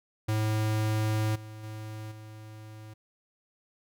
square tone with level steps, 108.3 Hz, A2, 27 cents flat, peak -26 / -42 / -38 / -44 dBFS, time 0.28-2.94 s, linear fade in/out 10 ms, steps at 1.35 / 1.63 / 2.11 s, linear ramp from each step 10 ms, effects none

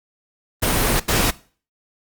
pink noise bursts at uneven times, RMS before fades -18 dBFS, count 2, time 0.62-1 / 1.08-1.31 s, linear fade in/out 10 ms, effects noise-tail reverb RT60 0.4 s tail -19 dB re dry + Opus 32 kbps

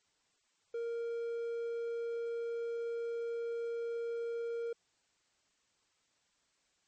triangle tone, 466.2 Hz, A#4, in tune, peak -33 dBFS, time 0.74-4.73 s, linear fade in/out 5 ms, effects white hiss -75 dBFS RMS until 6.87 s + MP3 32 kbps

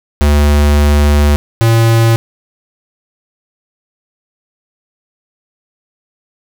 square tone pair in turn, 73.2 / 114.25 Hz, D2 / A#2, -5 / -34 cents, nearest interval minor sixth, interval 771 cents, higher second, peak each -7 dBFS, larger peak neither, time 0.21-1.36 / 1.61-2.16 s, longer first, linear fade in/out 0 ms, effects none

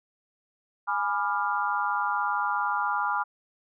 sine chord, G# diminished seventh, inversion none, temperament equal with one note detuned, 830.6 / 987.8 / 1192.4 / 1396.9 Hz, G#5 / B5 / D6 / F6, 0 / 0 / +26 / 0 cents, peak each -30 dBFS, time 0.87-3.24 s, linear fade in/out 20 ms, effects none

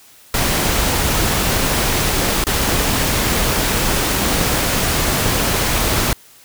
pink noise with dropouts, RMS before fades -17 dBFS, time 0.34-6.13 s, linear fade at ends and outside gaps 1 ms, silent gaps 2.44-2.468 s, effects white hiss -46 dBFS RMS until 6.44 s

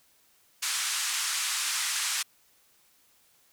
white band-pass noise, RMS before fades -30 dBFS, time 0.62-2.23 s, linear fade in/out 10 ms, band 1100 to 9400 Hz, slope 24 dB/octave, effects white hiss -64 dBFS RMS until 3.52 s

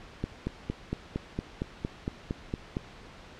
click train, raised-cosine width 3 ms, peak -17 dBFS, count 12, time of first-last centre 0.24-2.769 s, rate 4.35 Hz, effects pink hiss -49 dBFS RMS until 3.39 s + low-pass 4000 Hz 12 dB/octave

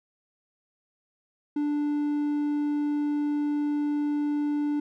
triangle tone, 293.8 Hz, D4, 1 cent sharp, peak -22 dBFS, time 1.56-4.8 s, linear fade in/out 5 ms, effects none

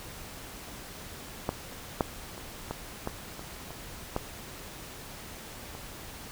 clicks, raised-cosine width 1 ms, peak -13 / -10 / -29 / -18 / -17 / -26 / -27 / -14 / -28 dBFS, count 9, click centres 1.491 / 2.008 / 2.379 / 2.71 / 3.074 / 3.394 / 3.706 / 4.164 / 5.751 s, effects pink hiss -44 dBFS RMS until 6.31 s

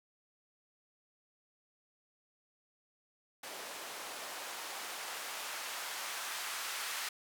blue noise with band-pass filter sweep, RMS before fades -42 dBFS, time 3.43-7.09 s, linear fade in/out 5 ms, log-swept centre 530 to 1300 Hz, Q 0.87, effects none

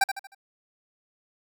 25% pulse tone with echo, 784 Hz, G5, in tune, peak -14 dBFS, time 0.01-0.04 s, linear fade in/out 5 ms, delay 77 ms, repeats 4, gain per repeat -8 dB, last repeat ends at 0.348 s, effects none

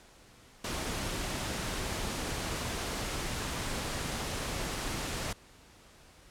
pink noise, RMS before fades -35 dBFS, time 0.64-5.33 s, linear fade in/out 5 ms, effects pink hiss -57 dBFS RMS until 6.3 s + low-pass 10000 Hz 12 dB/octave

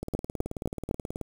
two click trains, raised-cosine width 2 ms, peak -20 / -13 dBFS, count 23 / 4, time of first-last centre 0.03-1.213 / 0.15-0.911 s, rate 18.6 / 3.94 Hz, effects 7-bit

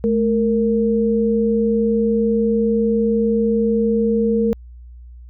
sine tone pair together, 215.6 / 462.4 Hz, A3 / A#4, -35 / -14 cents, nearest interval octave + minor second, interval 1321 cents, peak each -17 dBFS, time 0.04-4.53 s, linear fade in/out 0 ms, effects added 60 Hz sine -36 dBFS peak until 5.29 s

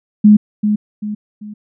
sine tone with echo, 210 Hz, G#3, 19 cents sharp, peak -3 dBFS, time 0.24-0.37 s, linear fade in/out 10 ms, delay 390 ms, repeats 3, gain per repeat -8 dB, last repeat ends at 1.54 s, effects none

